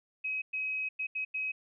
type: tone bursts at uneven times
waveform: sine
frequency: 2541 Hz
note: D#7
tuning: 36 cents sharp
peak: -31 dBFS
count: 5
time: 0.24-0.42 / 0.53-0.89 / 0.99-1.07 / 1.15-1.25 / 1.34-1.52 s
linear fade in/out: 10 ms
effects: none